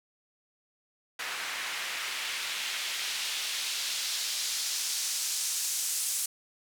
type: noise with band-pass filter sweep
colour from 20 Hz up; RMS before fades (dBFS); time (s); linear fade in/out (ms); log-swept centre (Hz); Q
white; -33; 1.19-6.26; 5; 1700 to 8100; 1.1
effects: none